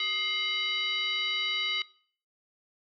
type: tone with frequency modulation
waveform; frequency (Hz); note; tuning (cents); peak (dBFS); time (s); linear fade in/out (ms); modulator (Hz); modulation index
sine; 2980; F#7; +12; -27; 0-1.82; 2; 866; 1.4
effects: noise-tail reverb RT60 0.5 s tail -21 dB re dry